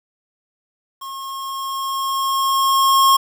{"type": "tone with level ramp", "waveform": "square", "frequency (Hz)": 1081, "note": "C#6", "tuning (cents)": -44, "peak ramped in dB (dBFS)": [-30, -10], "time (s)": [1.01, 3.17], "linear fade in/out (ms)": 10, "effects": ["8-bit"]}